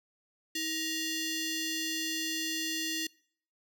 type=ring-modulated tone; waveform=15% pulse; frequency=1560 Hz; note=G6; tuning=9 cents flat; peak=-22 dBFS; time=0.55-3.07 s; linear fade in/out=5 ms; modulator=1240 Hz; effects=noise-tail reverb RT60 0.6 s tail -26 dB re dry